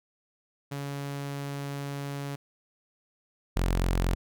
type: tone pair in turn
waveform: sawtooth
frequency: 141 / 44.41 Hz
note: C#3 / F1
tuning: +30 / +30 cents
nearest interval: octave + minor sixth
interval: 2000 cents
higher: first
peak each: -29 / -20 dBFS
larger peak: second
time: 0.71-2.36 / 3.56-4.15 s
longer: first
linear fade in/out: 10 ms
effects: none